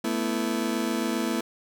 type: chord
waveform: 35% pulse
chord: A suspended second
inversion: none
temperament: just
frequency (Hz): 220 / 247.5 / 330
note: A3 / B3 / E4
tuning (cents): 0 / +4 / +2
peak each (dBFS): -28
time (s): 0.04-1.41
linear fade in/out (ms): 5
effects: none